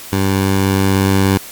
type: tone with level ramp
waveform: 15% pulse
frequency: 96.8 Hz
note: G2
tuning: 21 cents flat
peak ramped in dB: -7 to -4 dBFS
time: 0.12-1.38 s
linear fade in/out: 10 ms
effects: white hiss -33 dBFS RMS until 1.51 s + Opus 48 kbps